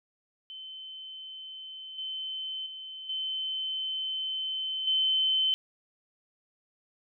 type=tone with level steps; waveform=sine; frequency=3068 Hz; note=G7; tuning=38 cents flat; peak=-40 / -33 / -39 / -30 / -23 dBFS; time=0.5-5.54 s; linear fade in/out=0 ms; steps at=1.98 / 2.66 / 3.09 / 4.87 s; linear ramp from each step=5 ms; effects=none